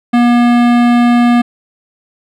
sine tone with hard clipping, 240.1 Hz, B3, 49 cents flat, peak -8 dBFS, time 0.13-1.42 s, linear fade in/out 10 ms, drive 18 dB, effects none

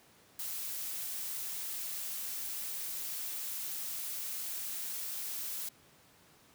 blue noise, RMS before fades -39 dBFS, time 0.39-5.69 s, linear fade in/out 5 ms, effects pink hiss -62 dBFS RMS until 6.54 s + high-pass 100 Hz 12 dB/octave

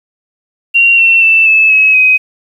sine tone with pitch steps, 2756 / 2707 / 2659 / 2612 / 2566 / 2520 Hz, F7 / E7 / E7 / E7 / E7 / D#7, -24 / +45 / +14 / -17 / -47 / +21 cents, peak -4 dBFS, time 0.74-2.18 s, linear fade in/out 20 ms, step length 240 ms, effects 7-bit

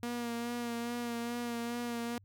sawtooth tone with vibrato, 237.2 Hz, A#3, 30 cents sharp, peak -31 dBFS, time 0.03-2.18 s, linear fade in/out 0 ms, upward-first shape sine, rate 2.4 Hz, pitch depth 25 cents each way, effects added 98 Hz sine -58 dBFS peak until 2.24 s

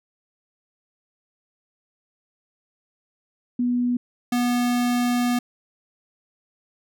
sine / square tone pair in turn, 244.7 / 243.8 Hz, B3 / B3, -16 / -22 cents, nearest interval unison, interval 6 cents, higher first, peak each -19 / -20 dBFS, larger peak first, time 3.59-3.97 / 4.32-5.39 s, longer second, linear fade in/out 5 ms, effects none

